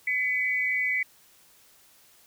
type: tone pair together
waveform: sine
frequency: 2009 / 2252 Hz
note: B6 / C#7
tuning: +29 / +27 cents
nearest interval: major second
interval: 198 cents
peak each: -26 / -27 dBFS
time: 0.07-1.03 s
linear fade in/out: 5 ms
effects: white hiss -58 dBFS RMS until 2.26 s